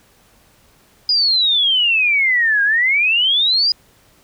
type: exponential two-way sweep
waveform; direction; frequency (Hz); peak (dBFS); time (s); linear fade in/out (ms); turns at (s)
sine; down then up; 4978 to 1607 to 4978; -12; 1.09-3.72; 2; 2.63
effects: pink hiss -53 dBFS RMS until 4.23 s